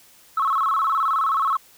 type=tone with vibrato; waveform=sine; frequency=1198 Hz; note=D6; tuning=34 cents sharp; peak=-17 dBFS; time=0.37-1.57 s; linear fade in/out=5 ms; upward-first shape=square; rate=19 Hz; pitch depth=150 cents each way; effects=tanh soft clip ceiling -13 dBFS + white hiss -52 dBFS RMS until 1.77 s